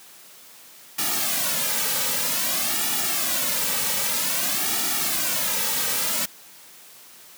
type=noise with flanger; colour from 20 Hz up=white; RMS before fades=-24 dBFS; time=0.98-6.26 s; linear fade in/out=10 ms; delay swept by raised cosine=1.9 to 2.9 ms; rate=0.52 Hz; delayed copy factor=-0.85; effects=white hiss -47 dBFS RMS until 7.37 s + high-pass 150 Hz 12 dB/octave